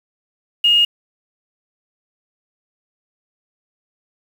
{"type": "tone with quantisation", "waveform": "sine", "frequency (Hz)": 2853, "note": "F7", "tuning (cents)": 36, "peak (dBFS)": -10, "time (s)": [0.64, 0.85], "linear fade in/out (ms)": 5, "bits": 6, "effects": []}